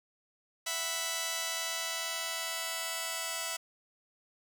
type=chord; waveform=5% pulse; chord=E suspended second; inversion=none; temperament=just; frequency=659.3 / 741.7 / 988.9 Hz; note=E5 / F#5 / B5; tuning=0 / +4 / +2 cents; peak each=-25 / -30 / -27 dBFS; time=0.66-3.57 s; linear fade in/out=10 ms; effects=none